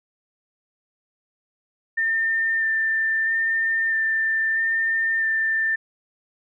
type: tone with vibrato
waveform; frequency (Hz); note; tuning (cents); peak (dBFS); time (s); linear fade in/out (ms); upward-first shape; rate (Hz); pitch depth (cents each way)
sine; 1796; A6; +35; -19; 1.97-5.76; 10; square; 0.77; 10
effects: none